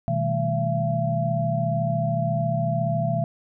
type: tone cluster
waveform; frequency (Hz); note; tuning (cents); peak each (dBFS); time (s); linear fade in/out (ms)
sine; 124.5 / 158.5 / 195.8 / 217.7 / 676; B2 / D#3 / G3 / A3 / E5; +14 / +32 / -2 / -18 / +43; -26 / -26 / -34 / -33 / -25; 0.08-3.24; 0
effects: none